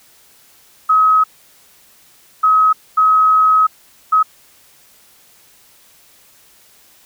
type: tone bursts at uneven times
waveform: sine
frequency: 1274 Hz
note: D#6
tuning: 41 cents sharp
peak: -8 dBFS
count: 4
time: 0.89-1.24 / 2.43-2.73 / 2.97-3.67 / 4.12-4.23 s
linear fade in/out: 10 ms
effects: white hiss -49 dBFS RMS until 7.05 s